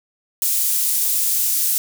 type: high-pass noise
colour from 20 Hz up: pink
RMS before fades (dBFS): -19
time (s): 0.42-1.78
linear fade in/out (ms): 0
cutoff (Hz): 10000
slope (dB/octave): 12
effects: none